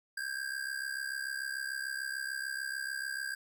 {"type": "ring-modulated tone", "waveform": "square", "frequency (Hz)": 1600, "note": "G6", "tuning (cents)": 35, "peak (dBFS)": -33, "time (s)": [0.17, 3.35], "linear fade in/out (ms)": 5, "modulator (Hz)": 33.4, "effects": []}